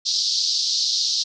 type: band-pass noise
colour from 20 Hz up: pink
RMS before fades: -22 dBFS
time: 0.05-1.24 s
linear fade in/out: 20 ms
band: 4000 to 5600 Hz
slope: 48 dB/octave
effects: none